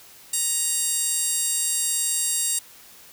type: tone with high-pass filter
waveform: 15% pulse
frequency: 941 Hz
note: A#5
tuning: 16 cents sharp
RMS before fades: -24 dBFS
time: 0.33-2.59 s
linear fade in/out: 5 ms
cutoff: 7000 Hz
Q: 3.9
effects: white hiss -48 dBFS RMS until 3.12 s